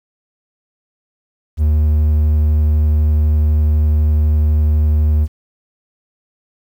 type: tone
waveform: triangle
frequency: 76 Hz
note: D#2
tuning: 40 cents flat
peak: -8 dBFS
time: 1.57-5.28 s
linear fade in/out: 50 ms
effects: 8-bit